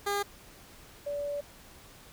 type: tone pair in turn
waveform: 15% pulse / sine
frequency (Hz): 404.6 / 576.7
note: G#4 / D5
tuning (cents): -45 / -32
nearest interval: tritone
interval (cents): 613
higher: second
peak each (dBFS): -22 / -31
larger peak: first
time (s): 0.06-0.23 / 1.06-1.41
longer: second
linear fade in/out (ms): 10
effects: pink hiss -53 dBFS RMS until 2.12 s